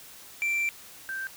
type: tone pair in turn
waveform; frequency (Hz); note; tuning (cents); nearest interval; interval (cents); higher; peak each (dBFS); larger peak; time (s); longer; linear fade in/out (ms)
triangle / sine; 2349 / 1567.8; D7 / G6; 0 / 0; perfect fifth; 700; first; -23 / -31; first; 0.42-0.69 / 1.09-1.27; first; 0
effects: white hiss -48 dBFS RMS until 1.36 s